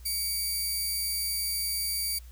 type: tone pair together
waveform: 10% pulse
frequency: 2257 / 4703 Hz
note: C#7 / D8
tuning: +31 / +2 cents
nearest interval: octave + minor second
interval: 1271 cents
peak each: -29 / -22 dBFS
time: 0.05-2.19 s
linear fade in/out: 10 ms
effects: added 60 Hz sine -44 dBFS peak until 2.31 s + white hiss -59 dBFS RMS until 2.31 s